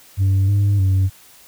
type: tone with pitch steps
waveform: sine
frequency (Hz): 96.6 / 100.8 / 95.2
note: G2 / G2 / F#2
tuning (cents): -25 / +49 / +50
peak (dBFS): -10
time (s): 0.17-1.1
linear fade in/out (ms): 50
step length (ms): 310
effects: tanh soft clip ceiling -12 dBFS + white hiss -47 dBFS RMS until 1.47 s